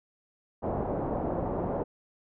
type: low-pass noise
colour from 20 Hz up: white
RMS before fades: -31 dBFS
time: 0.62-1.84 s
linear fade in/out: 20 ms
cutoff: 740 Hz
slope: 24 dB/octave
effects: none